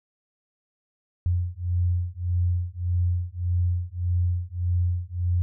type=beating tone pair; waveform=sine; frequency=87.6 / 89.3 Hz; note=F2 / F2; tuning=+6 / +39 cents; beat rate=1.7 Hz; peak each=-25 dBFS; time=1.26-5.42 s; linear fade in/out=0 ms; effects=none